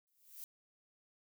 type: noise with exponential growth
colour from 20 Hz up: violet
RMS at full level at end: -45 dBFS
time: 0.07-0.44 s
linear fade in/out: 0 ms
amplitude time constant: 80 ms
effects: none